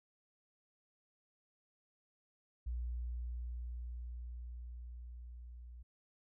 sine tone with level ramp, 60 Hz, B1, 49 cents flat, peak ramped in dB -36 to -49 dBFS, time 2.66-5.83 s, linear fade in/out 10 ms, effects none

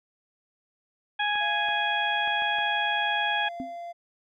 harmonic tone, 830.6 Hz, G#5, in tune, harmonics 1 / 2 / 3 / 4, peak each -28 / -28 / -32 / -31 dBFS, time 1.19-3.49 s, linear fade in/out 10 ms
clicks, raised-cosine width 0.5 ms, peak -27 dBFS, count 5, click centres 1.356 / 1.687 / 2.276 / 2.421 / 2.586 s
triangle tone, 689 Hz, F5, 24 cents flat, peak -33 dBFS, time 1.4-3.93 s, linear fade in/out 20 ms
sine tone with exponential decay, 261.6 Hz, C4, in tune, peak -28 dBFS, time 3.6-3.77 s, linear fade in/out 0 ms, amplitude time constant 35 ms
effects none

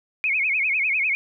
sine tone with vibrato, 2351 Hz, D7, 1 cent sharp, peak -19 dBFS, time 0.24-1.15 s, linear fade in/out 0 ms, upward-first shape sine, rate 10 Hz, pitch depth 170 cents each way, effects none

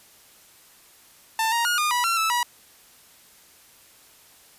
sawtooth tone with pitch steps, 892 / 936 / 1435 / 1216 / 976 / 1360 / 1313 / 967 Hz, A5 / A#5 / F6 / D#6 / B5 / F6 / E6 / B5, +23 / +7 / +47 / -40 / -21 / -46 / -7 / -37 cents, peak -17 dBFS, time 1.39-2.43 s, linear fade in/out 2 ms, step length 130 ms, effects white hiss -53 dBFS RMS until 4.58 s + resampled to 32000 Hz

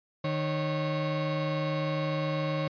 35% pulse tone pair together, 153.78 / 548 Hz, D#3 / C#5, -20 / -20 cents, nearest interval octave + minor seventh, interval 2200 cents, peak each -28 / -30 dBFS, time 0.24-2.68 s, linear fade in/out 5 ms, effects resampled to 11025 Hz

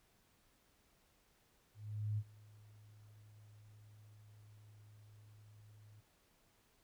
sine tone with ADSR envelope, 105.7 Hz, G#2, 31 cents sharp, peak -34 dBFS, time 1.74-6.01 s, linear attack 440 ms, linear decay 52 ms, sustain -24 dB, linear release 13 ms, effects pink hiss -73 dBFS RMS until 6.83 s

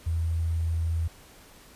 sine tone with sample-and-hold, 82.41 Hz, E2, in tune, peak -24 dBFS, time 0.06-1.08 s, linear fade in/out 10 ms, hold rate 8820 Hz, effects pink hiss -52 dBFS RMS until 1.75 s + resampled to 32000 Hz

